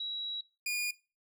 sine / sawtooth tone pair in turn, 3882 / 2436 Hz, B7 / D#7, -31 / -37 cents, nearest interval minor sixth, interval 806 cents, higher first, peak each -34 / -28 dBFS, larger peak second, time 0-0.41 / 0.66-0.91 s, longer first, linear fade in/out 5 ms, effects noise-tail reverb RT60 0.3 s tail -19 dB re dry

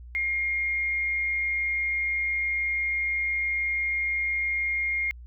sine tone with amplitude modulation, 2133 Hz, C7, 33 cents sharp, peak -23 dBFS, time 0.15-5.11 s, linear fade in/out 0 ms, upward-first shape sine, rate 222 Hz, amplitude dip 25%, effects added 60 Hz sine -41 dBFS peak until 5.26 s

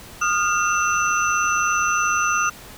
sine tone cluster, 1229 / 1412 / 2702 / 6030 Hz, D#6 / F6 / E7 / F#8, -22 / +19 / +42 / +32 cents, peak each -21 / -22 / -26 / -26 dBFS, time 0.21-2.5 s, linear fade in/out 10 ms, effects pink hiss -41 dBFS RMS until 2.77 s

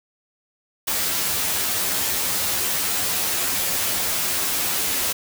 white noise with comb filter, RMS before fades -23 dBFS, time 0.87-5.13 s, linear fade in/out 10 ms, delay 11 ms, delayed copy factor +0.85, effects none

